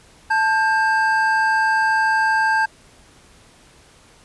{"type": "tone pair together", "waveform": "triangle", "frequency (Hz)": [880, 1593.5], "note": ["A5", "G6"], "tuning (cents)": [0, 28], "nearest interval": "minor seventh", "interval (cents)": 1028, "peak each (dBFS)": -16, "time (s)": [0.3, 2.66], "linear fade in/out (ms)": 10, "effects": ["pink hiss -50 dBFS RMS until 4.24 s", "resampled to 24000 Hz"]}